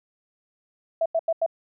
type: tone bursts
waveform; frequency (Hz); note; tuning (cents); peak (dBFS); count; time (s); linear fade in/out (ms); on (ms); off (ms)
sine; 658; E5; -3; -19; 4; 1.01-1.463; 5; 48; 87
effects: none